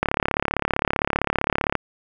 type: click train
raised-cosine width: 0.5 ms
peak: -4 dBFS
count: 62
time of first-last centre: 0.03-1.753 s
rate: 35.4 Hz
effects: none